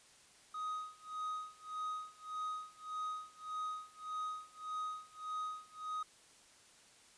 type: tone with tremolo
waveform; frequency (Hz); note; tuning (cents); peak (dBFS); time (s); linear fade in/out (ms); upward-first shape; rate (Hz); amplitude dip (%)
triangle; 1253; D#6; +12; -35; 0.54-6.03; 5; sine; 1.7; 95
effects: white hiss -63 dBFS RMS until 7.17 s + resampled to 22050 Hz